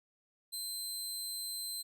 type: tone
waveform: 20% pulse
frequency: 4100 Hz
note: C8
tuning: 36 cents flat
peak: -32 dBFS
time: 0.52-1.83 s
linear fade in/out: 20 ms
effects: none